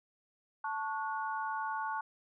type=chord; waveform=sine; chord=F# minor; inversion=first; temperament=equal with one note detuned; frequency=880 / 1108.7 / 1456.2 Hz; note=A5 / C#6 / F#6; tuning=0 / 0 / -28 cents; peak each=-36 / -39 / -40 dBFS; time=0.64-2.01 s; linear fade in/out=5 ms; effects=none